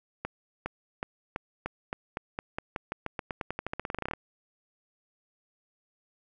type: accelerating click train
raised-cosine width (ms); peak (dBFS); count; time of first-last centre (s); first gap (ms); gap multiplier
0.5; -17; 29; 0.25-4.135; 410; 0.9
effects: none